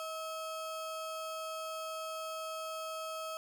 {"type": "ring-modulated tone", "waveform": "square", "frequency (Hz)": 964, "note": "B5", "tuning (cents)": -42, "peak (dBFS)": -36, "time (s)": [0, 3.37], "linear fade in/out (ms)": 0, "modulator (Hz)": 327, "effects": []}